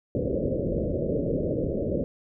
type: low-pass noise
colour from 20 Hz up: white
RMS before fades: -27 dBFS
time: 0.15-2.04 s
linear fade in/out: 0 ms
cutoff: 590 Hz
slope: 96 dB/octave
effects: none